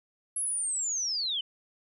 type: linear sweep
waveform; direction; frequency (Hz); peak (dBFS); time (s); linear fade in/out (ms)
sine; down; 11000 to 2960; -28; 0.36-1.41; 5
effects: none

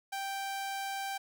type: tone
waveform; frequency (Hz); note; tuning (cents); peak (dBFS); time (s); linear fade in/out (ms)
sawtooth; 784; G5; 0; -31; 0.12-1.18; 10
effects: none

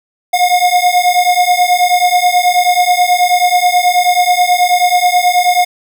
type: beating tone pair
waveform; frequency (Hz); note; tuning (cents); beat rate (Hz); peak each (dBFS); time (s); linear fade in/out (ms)
square; 713 / 722.3; F5 / F#5; +36 / -42; 9.3; -12; 0.33-5.65; 10
effects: none

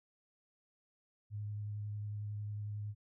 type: tone with vibrato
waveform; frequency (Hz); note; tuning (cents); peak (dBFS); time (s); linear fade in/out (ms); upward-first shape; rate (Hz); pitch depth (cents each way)
sine; 104.3; G#2; +8; -38; 1.3-2.95; 50; triangle; 11; 16
effects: none

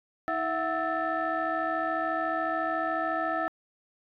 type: tone cluster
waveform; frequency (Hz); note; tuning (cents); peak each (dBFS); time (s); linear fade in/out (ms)
sine; 321.1 / 663 / 737 / 1310 / 1771; E4 / E5 / F#5 / E6 / A6; -45 / +10 / -7 / -11 / +11; -35 / -31 / -32 / -31 / -34; 0.28-3.48; 0
effects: tanh soft clip ceiling -19 dBFS

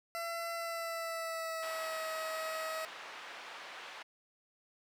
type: tone with pitch glide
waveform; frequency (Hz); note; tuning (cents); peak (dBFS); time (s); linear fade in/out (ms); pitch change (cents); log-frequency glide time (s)
20% pulse; 674 to 638.4; E5 to D#5; +38 to +44; -32; 0.15-2.85; 0; -94; 0.55-2.06
type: band-pass noise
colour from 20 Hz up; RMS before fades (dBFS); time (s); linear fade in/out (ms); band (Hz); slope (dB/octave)
pink; -48; 1.62-4.03; 10; 880 to 3100; 12
effects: none

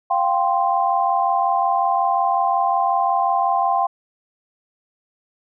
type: chord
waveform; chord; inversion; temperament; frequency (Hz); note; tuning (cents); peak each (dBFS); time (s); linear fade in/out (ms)
sine; F suspended second; none; equal; 698.5 / 784 / 1046.5; F5 / G5 / C6; 0 / 0 / 0; -21 / -19 / -21; 0.1-3.87; 10
effects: none

